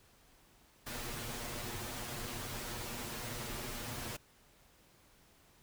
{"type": "noise with comb filter", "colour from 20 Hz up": "pink", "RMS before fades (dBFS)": -42, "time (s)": [0.86, 4.17], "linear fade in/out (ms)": 10, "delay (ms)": 8.4, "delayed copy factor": 0.8, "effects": ["pink hiss -65 dBFS RMS until 5.62 s"]}